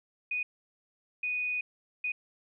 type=tone bursts at uneven times; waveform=sine; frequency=2480 Hz; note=D#7; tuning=6 cents flat; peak=-29 dBFS; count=3; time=0.31-0.43 / 1.23-1.61 / 2.04-2.12 s; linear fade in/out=5 ms; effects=none